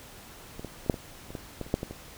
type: clicks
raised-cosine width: 2 ms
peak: -25 / -23 / -29 / -8 / -23 / -29 / -21 / -20 / -30 / -10 / -19 / -24 dBFS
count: 12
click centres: 0.595 / 0.647 / 0.863 / 0.898 / 0.942 / 1.305 / 1.352 / 1.613 / 1.665 / 1.741 / 1.831 / 1.91 s
effects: pink hiss -48 dBFS RMS until 2.17 s